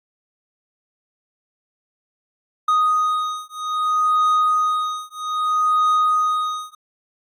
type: beating tone pair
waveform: triangle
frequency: 1244.5 / 1245.12 Hz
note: D#6 / D#6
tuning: 0 / +1 cents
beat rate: 0.62 Hz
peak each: -18 dBFS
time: 2.68-6.75 s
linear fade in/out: 5 ms
effects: AAC 64 kbps